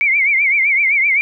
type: tone with vibrato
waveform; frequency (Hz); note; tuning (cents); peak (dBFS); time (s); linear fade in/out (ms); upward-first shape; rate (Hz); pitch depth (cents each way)
sine; 2217; C#7; 0; -11; 0.01-1.21; 0; triangle; 7.8; 140
effects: none